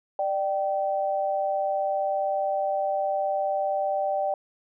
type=tone pair together; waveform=sine; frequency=595 / 775.6 Hz; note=D5 / G5; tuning=+22 / -19 cents; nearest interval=perfect fourth; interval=459 cents; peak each=-26 dBFS; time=0.19-4.34 s; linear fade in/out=2 ms; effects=none